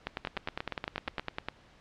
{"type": "two click trains", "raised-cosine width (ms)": 0.3, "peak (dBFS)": [-17, -16], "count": [9, 15], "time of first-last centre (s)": [[0.25, 1.196], [0.07, 1.486]], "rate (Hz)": [8.46, 9.89], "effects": ["pink hiss -59 dBFS RMS until 1.8 s", "low-pass 4000 Hz 12 dB/octave"]}